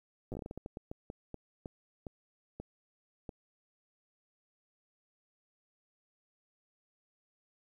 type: slowing click train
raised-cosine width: 2 ms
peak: -28 dBFS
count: 19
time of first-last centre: 0.32-3.292 s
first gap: 8 ms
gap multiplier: 1.3
effects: 11-bit